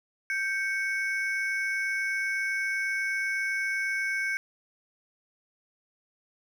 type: ring-modulated tone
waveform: triangle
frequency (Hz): 1895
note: A#6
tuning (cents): +28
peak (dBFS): -22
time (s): 0.3-4.37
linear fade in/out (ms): 0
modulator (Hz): 328
effects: none